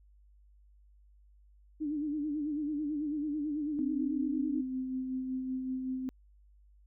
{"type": "tone with vibrato", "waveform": "sine", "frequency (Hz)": 298.2, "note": "D4", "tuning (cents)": 27, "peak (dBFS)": -31, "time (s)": [1.8, 4.62], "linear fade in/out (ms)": 20, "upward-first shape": "sine", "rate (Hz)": 9.1, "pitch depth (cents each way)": 77}
{"type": "tone with tremolo", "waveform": "sine", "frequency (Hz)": 259.2, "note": "C4", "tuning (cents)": -16, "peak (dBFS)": -31, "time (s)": [3.79, 6.09], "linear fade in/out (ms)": 0, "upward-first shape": "sine", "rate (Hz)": 5.3, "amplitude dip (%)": 35}
{"effects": ["added 50 Hz sine -58 dBFS peak until 6.86 s"]}